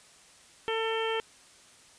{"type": "harmonic tone", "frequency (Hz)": 447.9, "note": "A4", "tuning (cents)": 31, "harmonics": [1, 2, 3, 4, 5, 6, 7], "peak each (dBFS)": [-30, -35, -38, -39, -41, -40, -37], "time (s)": [0.68, 1.2], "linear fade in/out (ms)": 0, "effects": ["white hiss -56 dBFS RMS until 1.98 s", "resampled to 22050 Hz"]}